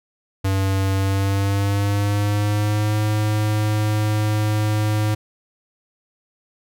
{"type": "tone with pitch glide", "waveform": "square", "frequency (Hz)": [96.6, 106.57], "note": ["G2", "G#2"], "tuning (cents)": [-25, 45], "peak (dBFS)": -18, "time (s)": [0.44, 5.15], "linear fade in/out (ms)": 10, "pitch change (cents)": 170, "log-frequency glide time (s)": [0.95, 2.98], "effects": []}